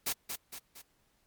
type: noise with echo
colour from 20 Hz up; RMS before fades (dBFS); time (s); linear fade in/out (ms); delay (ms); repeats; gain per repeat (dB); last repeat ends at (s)
white; -32; 0.06-0.13; 10; 230; 3; -6; 0.82
effects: pink hiss -72 dBFS RMS until 1.26 s + MP3 96 kbps